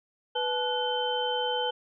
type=tone cluster; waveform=sine; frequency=493.2 / 864 / 1473 / 3084 Hz; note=B4 / A5 / F#6 / G7; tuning=-2 / -32 / -8 / -29 cents; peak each=-30 / -31 / -38 / -31 dBFS; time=0.35-1.71 s; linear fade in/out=10 ms; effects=none